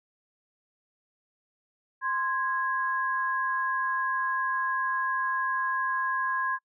sine tone pair together, 1045 / 1652.1 Hz, C6 / G#6, -2 / -10 cents, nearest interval minor sixth, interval 792 cents, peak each -28 / -29 dBFS, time 2.01-6.59 s, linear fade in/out 50 ms, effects noise-tail reverb RT60 0.1 s tail -26 dB re dry

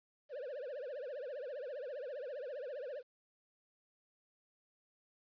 triangle tone with vibrato, 540 Hz, C#5, 45 cents flat, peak -39 dBFS, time 0.29-3.03 s, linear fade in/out 50 ms, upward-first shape triangle, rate 15 Hz, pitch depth 250 cents each way, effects resampled to 11025 Hz + 12-bit

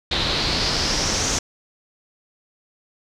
pink noise with low-pass filter sweep, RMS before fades -22 dBFS, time 0.11-1.39 s, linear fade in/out 5 ms, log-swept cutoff 3800 to 6500 Hz, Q 4.5, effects none

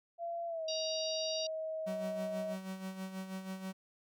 sine tone with pitch glide, 681 to 635.4 Hz, F5 to D#5, -44 to +36 cents, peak -36 dBFS, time 0.18-2.57 s, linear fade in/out 50 ms, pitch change -120 cents, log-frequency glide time 0.47-0.65 s
harmonic tone, 943 Hz, A#5, 20 cents sharp, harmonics 3 / 4 / 5 / 6, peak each -45 / -42 / -40 / -44 dBFS, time 0.68-1.47 s, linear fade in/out 5 ms
45% pulse tone with tremolo, 189.4 Hz, F#3, 41 cents sharp, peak -38 dBFS, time 1.86-3.73 s, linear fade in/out 20 ms, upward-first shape sine, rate 6.2 Hz, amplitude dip 60%
effects none

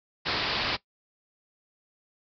white low-pass noise, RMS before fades -29 dBFS, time 0.25-0.77 s, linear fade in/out 20 ms, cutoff 5000 Hz, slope 96 dB/octave, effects noise-tail reverb RT60 0.1 s tail -18 dB re dry

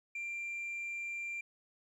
sine tone, 2372 Hz, D7, 17 cents sharp, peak -35 dBFS, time 0.15-1.41 s, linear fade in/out 5 ms, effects tanh soft clip ceiling -36 dBFS + 12-bit

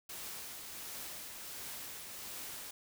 white noise with tremolo, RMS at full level -44 dBFS, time 0.09-2.71 s, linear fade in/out 5 ms, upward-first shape triangle, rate 1.4 Hz, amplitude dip 35%, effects none

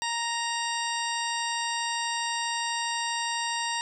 harmonic tone with a mistuned harmonic, 932.3 Hz, A#5, in tune, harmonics 1 / 2 / 3 / 4 / 5 / 6 / 8 / 9, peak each -31 / -34 / -36 / -37 / -38 / -39 / -40 / -41 dBFS, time 0.02-3.81 s, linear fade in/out 0 ms, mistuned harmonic 6, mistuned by +17 cents, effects none

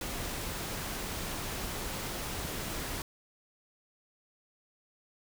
pink noise, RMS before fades -37 dBFS, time 0.01-3.02 s, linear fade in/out 2 ms, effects none

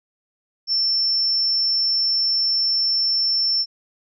sine tone, 5380 Hz, E8, 34 cents sharp, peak -17 dBFS, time 0.67-3.66 s, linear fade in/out 50 ms, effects none

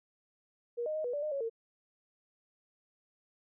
sine tone with pitch steps, 475.6 / 616 / 623 / 488 / 581 / 609 / 555 / 455.4 Hz, A#4 / D#5 / D#5 / B4 / D5 / D#5 / C#5 / A#4, +35 / -17 / +2 / -21 / -19 / -37 / +2 / -40 cents, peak -32 dBFS, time 0.77-1.498 s, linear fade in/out 20 ms, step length 91 ms, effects none

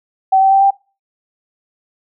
sine tone with pitch steps, 766 / 773.1 / 780.3 / 787.5 Hz, G5 / G5 / G5 / G5, -40 / -24 / -8 / +8 cents, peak -7 dBFS, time 0.32-0.708 s, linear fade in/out 10 ms, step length 97 ms, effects noise-tail reverb RT60 0.3 s tail -21 dB re dry

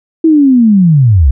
sine linear sweep, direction down, 329.7 to 58.27 Hz, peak -3 dBFS, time 0.24-1.31 s, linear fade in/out 5 ms, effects none

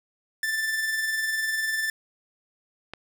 45% pulse tone with tremolo, 1768 Hz, A6, 8 cents sharp, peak -23 dBFS, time 0.43-1.9 s, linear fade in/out 2 ms, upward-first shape sine, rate 20 Hz, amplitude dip 40%
click, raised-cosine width 0.3 ms, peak -20 dBFS, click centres 2.936 s
effects none

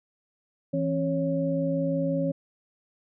sine tone cluster, 165.2 / 270.9 / 554 Hz, E3 / C#4 / C#5, +4 / -40 / -1 cents, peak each -28 dBFS, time 0.73-2.32 s, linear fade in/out 10 ms, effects none

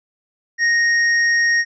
sine tone with hard clipping, 1864.7 Hz, A#6, in tune, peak -15 dBFS, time 0.58-1.65 s, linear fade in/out 50 ms, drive 9 dB, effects resampled to 16000 Hz

